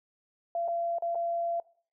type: tone with dropouts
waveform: sine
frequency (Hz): 682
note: F5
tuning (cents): -41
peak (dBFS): -28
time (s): 0.55-1.6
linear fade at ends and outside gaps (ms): 2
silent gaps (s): 0.679-0.683 / 0.985-1.022 / 1.148-1.154
effects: noise-tail reverb RT60 0.5 s tail -22 dB re dry